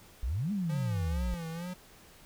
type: exponential two-way sweep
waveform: sine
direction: up then down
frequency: 51.91 to 215 to 51.91 Hz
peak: -29 dBFS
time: 0.23-1.34 s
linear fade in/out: 0 ms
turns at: 0.52 s
type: tone with vibrato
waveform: square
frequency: 171.5 Hz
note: F3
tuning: 31 cents flat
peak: -37 dBFS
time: 0.69-1.74 s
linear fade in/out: 10 ms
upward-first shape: sine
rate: 2.2 Hz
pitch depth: 96 cents each way
effects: pink hiss -56 dBFS RMS until 2.25 s